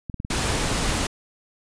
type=clicks; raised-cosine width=5 ms; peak=-18 dBFS; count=10; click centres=0.098 / 0.143 / 0.201 / 0.249 / 0.503 / 0.637 / 0.672 / 0.716 / 0.827 / 0.894 s
type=noise; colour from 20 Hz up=pink; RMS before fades=-24 dBFS; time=0.3-1.07 s; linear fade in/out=5 ms
effects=resampled to 22050 Hz